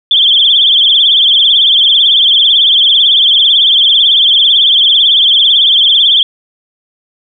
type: tone with vibrato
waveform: sine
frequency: 3322 Hz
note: G#7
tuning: in tune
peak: -4 dBFS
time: 0.11-6.23 s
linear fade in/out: 2 ms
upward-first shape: triangle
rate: 18 Hz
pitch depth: 140 cents each way
effects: none